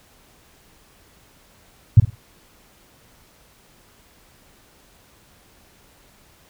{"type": "tone with echo", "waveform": "sine", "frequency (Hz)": 108.7, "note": "A2", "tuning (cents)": -21, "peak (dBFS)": -3, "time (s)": [1.97, 2], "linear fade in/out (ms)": 5, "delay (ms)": 51, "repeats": 3, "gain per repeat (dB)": -12, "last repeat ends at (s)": 2.153, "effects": ["pink hiss -54 dBFS RMS until 6.49 s"]}